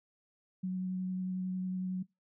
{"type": "tone with vibrato", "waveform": "sine", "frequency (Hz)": 185, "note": "F#3", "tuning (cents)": 0, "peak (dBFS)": -32, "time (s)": [0.63, 2.03], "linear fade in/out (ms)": 10, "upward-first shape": "sine", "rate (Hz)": 11, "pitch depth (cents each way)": 9, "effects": ["noise-tail reverb RT60 0.2 s tail -22 dB re dry"]}